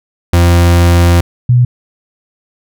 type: tone pair in turn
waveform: 40% pulse / sine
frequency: 86.4 / 122.98 Hz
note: F2 / B2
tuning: -18 / -7 cents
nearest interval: tritone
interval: 611 cents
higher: second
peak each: -4 dBFS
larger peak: neither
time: 0.33-1.21 / 1.49-1.65 s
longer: first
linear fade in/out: 5 ms
effects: none